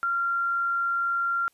sine tone, 1381 Hz, F6, 20 cents flat, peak -23 dBFS, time 0.03-1.48 s, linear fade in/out 0 ms, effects white hiss -67 dBFS RMS until 1.53 s + resampled to 32000 Hz

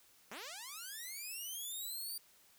5% pulse linear sweep, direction up, 177.4 to 4699 Hz, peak -34 dBFS, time 0.31-2.18 s, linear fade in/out 5 ms, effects white hiss -66 dBFS RMS until 2.58 s

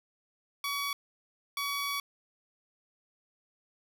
15% pulse tone pair in turn, 1132 / 1132 Hz, C#6 / C#6, +36 / +36 cents, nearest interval unison, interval 0 cents, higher neither, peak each -25 dBFS, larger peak neither, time 0.64-0.93 / 1.57-2 s, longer second, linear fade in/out 2 ms, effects none

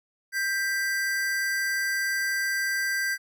square tone pair together, 1581.4 / 1975.5 Hz, G6 / B6, +15 / 0 cents, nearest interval major third, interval 385 cents, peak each -27 / -31 dBFS, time 0.32-3.18 s, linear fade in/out 50 ms, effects none

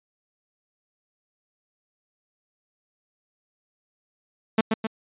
sawtooth tone with echo, 221.1 Hz, A3, 9 cents sharp, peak -12 dBFS, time 4.58-4.61 s, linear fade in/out 5 ms, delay 130 ms, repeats 2, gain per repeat -4 dB, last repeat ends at 4.87 s, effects resampled to 8000 Hz

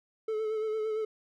triangle tone with vibrato, 434.9 Hz, A4, 20 cents flat, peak -27 dBFS, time 0.28-1.05 s, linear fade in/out 5 ms, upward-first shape sine, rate 8.8 Hz, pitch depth 31 cents each way, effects none

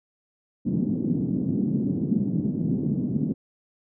pink band-pass noise, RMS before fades -25 dBFS, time 0.65-3.34 s, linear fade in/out 20 ms, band 160 to 270 Hz, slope 24 dB/octave, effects none

